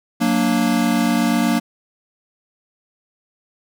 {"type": "chord", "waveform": "square", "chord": "Gb augmented", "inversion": "none", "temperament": "equal", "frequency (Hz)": [185, 233.1, 293.7], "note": ["Gb3", "Bb3", "D4"], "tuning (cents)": [0, 0, 0], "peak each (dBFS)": [-23, -18, -22], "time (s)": [0.2, 1.6], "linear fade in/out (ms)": 20, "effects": []}